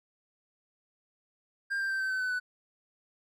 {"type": "tone with pitch steps", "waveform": "triangle", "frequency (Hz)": [1598, 1579.6, 1561.5, 1543.6, 1525.8, 1508.3, 1491], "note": ["G6", "G6", "G6", "G6", "G6", "F#6", "F#6"], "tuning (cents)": [33, 13, -7, -27, -47, 33, 13], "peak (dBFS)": -27, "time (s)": [1.7, 2.4], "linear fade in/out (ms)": 20, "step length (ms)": 100, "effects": []}